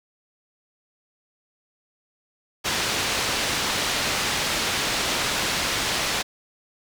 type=low-pass noise; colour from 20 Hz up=white; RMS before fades=-25 dBFS; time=2.64-6.23 s; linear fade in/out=20 ms; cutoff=4800 Hz; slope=12 dB/octave; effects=none